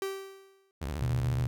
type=tone with exponential decay; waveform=45% pulse; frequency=388.2 Hz; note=G4; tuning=17 cents flat; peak=-29 dBFS; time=0.02-0.71 s; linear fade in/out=1 ms; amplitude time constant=150 ms
type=tone with vibrato; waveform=sawtooth; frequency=71.5 Hz; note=D2; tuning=46 cents flat; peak=-29 dBFS; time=0.81-1.47 s; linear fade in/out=10 ms; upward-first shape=square; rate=14 Hz; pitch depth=220 cents each way
type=tone; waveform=sine; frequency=122.2 Hz; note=B2; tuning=18 cents flat; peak=-27 dBFS; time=1.02-1.47 s; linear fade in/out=0 ms
effects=none